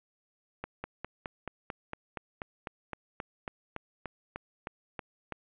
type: slowing click train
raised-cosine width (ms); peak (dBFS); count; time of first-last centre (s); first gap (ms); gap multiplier
0.5; -21; 19; 0.64-5.323; 200; 1.03
effects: resampled to 8000 Hz + 9-bit